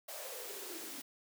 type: noise with high-pass filter sweep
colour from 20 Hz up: white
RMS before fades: -45 dBFS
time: 0.08-1.02 s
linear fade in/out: 10 ms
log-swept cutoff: 640 to 260 Hz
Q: 8.6
effects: none